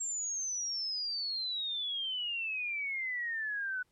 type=exponential sweep; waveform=sine; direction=down; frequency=7510 to 1480 Hz; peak=-33 dBFS; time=0-3.83 s; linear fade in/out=10 ms; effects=pink hiss -75 dBFS RMS until 3.91 s + low-pass 12000 Hz 12 dB/octave